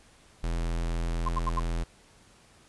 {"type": "tone", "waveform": "square", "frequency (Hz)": 42, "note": "E1", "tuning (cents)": 33, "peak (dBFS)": -28, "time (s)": [0.43, 1.84], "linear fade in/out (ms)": 10}
{"type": "tone bursts", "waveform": "sine", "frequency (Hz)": 1046.5, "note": "C6", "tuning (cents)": 0, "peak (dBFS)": -26, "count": 4, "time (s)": [1.26, 1.597], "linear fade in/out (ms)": 5, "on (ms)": 28, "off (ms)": 75}
{"effects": ["pink hiss -58 dBFS RMS until 2.68 s", "resampled to 24000 Hz"]}